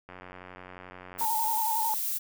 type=click train; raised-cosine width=0.5 ms; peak=-29 dBFS; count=107; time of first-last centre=0.09-1.25 s; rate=91.4 Hz
type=noise; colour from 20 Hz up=violet; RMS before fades=-31 dBFS; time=1.18-2.19 s; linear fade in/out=20 ms
type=tone with vibrato; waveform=sine; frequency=892 Hz; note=A5; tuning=23 cents sharp; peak=-27 dBFS; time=1.21-1.94 s; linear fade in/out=0 ms; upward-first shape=square; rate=11 Hz; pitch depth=53 cents each way
effects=none